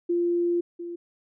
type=tone pair in turn; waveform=sine; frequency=346.5 / 344.6 Hz; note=F4 / F4; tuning=-14 / -23 cents; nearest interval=unison; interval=9 cents; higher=first; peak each=-21 / -32 dBFS; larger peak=first; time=0.09-0.61 / 0.79-0.96 s; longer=first; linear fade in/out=10 ms; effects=none